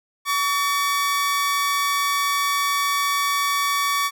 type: tone pair together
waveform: sawtooth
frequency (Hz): 1133.9 / 1800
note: C#6 / A6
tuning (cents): +39 / +39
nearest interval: minor sixth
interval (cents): 800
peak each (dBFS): -16 / -27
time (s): 0.25-4.11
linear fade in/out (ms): 50
effects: none

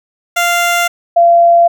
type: tone pair in turn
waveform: 15% pulse / sine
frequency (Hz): 695 / 685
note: F5 / F5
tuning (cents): -9 / -34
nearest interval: unison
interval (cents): 25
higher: first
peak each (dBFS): -4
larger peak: neither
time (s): 0.36-0.88 / 1.16-1.68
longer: neither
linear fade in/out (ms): 10
effects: none

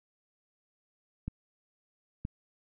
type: clicks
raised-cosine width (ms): 5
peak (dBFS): -22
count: 2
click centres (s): 1.28 / 2.251
effects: none

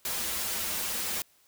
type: noise with comb filter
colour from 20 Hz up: white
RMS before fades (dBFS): -32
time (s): 0.05-1.22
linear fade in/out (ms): 2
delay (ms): 7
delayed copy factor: -0.7
effects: white hiss -64 dBFS RMS until 1.47 s

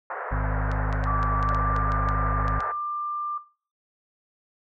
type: band-pass noise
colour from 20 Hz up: white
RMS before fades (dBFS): -33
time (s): 0.1-2.72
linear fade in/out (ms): 2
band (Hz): 430 to 1700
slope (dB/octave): 48
type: harmonic tone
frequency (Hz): 51.5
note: G#1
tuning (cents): -14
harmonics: 1 / 2 / 3 / 5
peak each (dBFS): -24 / -30 / -34 / -38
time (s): 0.31-2.6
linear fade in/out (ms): 10
type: clicks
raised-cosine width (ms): 0.2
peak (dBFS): -22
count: 12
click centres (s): 0.716 / 0.927 / 1.04 / 1.23 / 1.428 / 1.49 / 1.547 / 1.764 / 1.92 / 2.088 / 2.481 / 2.605
type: tone with pitch glide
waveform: sine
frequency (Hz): 1161 to 1189.5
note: D6 to D6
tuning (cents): -20 to +22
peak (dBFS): -25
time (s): 1.07-3.38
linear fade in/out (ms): 5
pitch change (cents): +42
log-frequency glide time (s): 1.34-1.92
effects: noise-tail reverb RT60 0.4 s tail -19 dB re dry

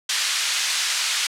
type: band-pass noise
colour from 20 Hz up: white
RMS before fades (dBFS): -23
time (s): 0.09-1.27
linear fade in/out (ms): 5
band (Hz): 1700 to 5900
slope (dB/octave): 12
effects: low-pass 11000 Hz 12 dB/octave

